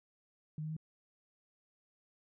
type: tone with pitch steps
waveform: sine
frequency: 153.6 / 155.74 / 157.92 Hz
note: D#3 / D#3 / D#3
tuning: -22 / +2 / +26 cents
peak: -37 dBFS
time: 0.58-0.766 s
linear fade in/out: 2 ms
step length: 62 ms
effects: none